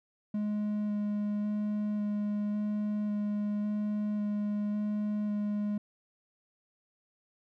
triangle tone with vibrato, 208.5 Hz, G#3, 7 cents sharp, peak -27 dBFS, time 0.34-5.78 s, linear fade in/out 5 ms, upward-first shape square, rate 0.91 Hz, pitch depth 8 cents each way, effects none

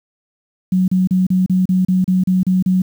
sine tone bursts, 185 Hz, F#3, in tune, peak -11 dBFS, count 11, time 0.72-2.82 s, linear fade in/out 5 ms, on 160 ms, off 34 ms, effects 7-bit

